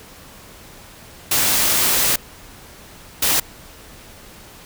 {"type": "noise bursts at uneven times", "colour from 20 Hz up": "white", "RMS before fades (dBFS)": -17, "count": 2, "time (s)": [[1.31, 2.16], [3.22, 3.4]], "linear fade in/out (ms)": 5, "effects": ["pink hiss -42 dBFS RMS until 4.65 s"]}